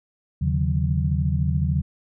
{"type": "tone cluster", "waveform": "sine", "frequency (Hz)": [79.6, 137.6, 151.5, 181.1], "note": ["D#2", "C#3", "D#3", "F#3"], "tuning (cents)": [40, -12, -46, -37], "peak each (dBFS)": [-23, -24, -26, -27], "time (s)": [0.41, 1.82], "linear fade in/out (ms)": 10, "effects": []}